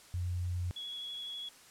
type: tone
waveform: sine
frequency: 89 Hz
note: F2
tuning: 33 cents sharp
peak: -32 dBFS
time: 0.14-0.71 s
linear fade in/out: 0 ms
type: tone with vibrato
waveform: sine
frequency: 3359 Hz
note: G#7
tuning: 19 cents sharp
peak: -39 dBFS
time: 0.76-1.49 s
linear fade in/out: 5 ms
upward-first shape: square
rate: 12 Hz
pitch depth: 10 cents each way
effects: white hiss -57 dBFS RMS until 1.7 s + low-pass 10000 Hz 12 dB/octave